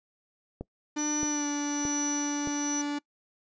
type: click train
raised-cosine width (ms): 2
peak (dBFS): -22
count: 4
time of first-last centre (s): 0.61-2.473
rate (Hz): 1.61
type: tone with pitch glide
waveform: 45% pulse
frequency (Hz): 298.7 to 290.4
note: D4 to D4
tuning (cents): +29 to -19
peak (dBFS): -29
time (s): 0.96-2.99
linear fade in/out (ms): 10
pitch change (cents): -48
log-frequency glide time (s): 1.26-1.46
type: tone with tremolo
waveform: sine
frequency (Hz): 5920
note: F#8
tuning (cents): 0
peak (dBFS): -29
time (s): 0.98-2.82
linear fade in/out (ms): 10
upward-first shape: sine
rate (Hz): 1.2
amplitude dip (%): 55
effects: noise-tail reverb RT60 0.1 s tail -23 dB re dry + resampled to 16000 Hz